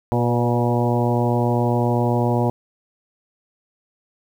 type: harmonic tone with a mistuned harmonic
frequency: 120 Hz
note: B2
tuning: 49 cents flat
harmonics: 1 / 2 / 3 / 4 / 5 / 6 / 7 / 8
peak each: -20 / -23 / -25 / -26 / -27 / -28 / -28 / -29 dBFS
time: 0.12-2.5 s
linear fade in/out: 0 ms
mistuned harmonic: 4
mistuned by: +27 cents
effects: 8-bit